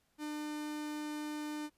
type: tone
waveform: 45% pulse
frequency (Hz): 300.6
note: D4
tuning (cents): +40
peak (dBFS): -38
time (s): 0.18-1.7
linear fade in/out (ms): 50
effects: pink hiss -75 dBFS RMS until 1.77 s + resampled to 32000 Hz